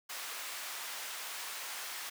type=high-pass noise; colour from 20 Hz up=pink; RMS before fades=-42 dBFS; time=0.09-2.1 s; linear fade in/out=10 ms; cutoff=1100 Hz; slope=12 dB/octave; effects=none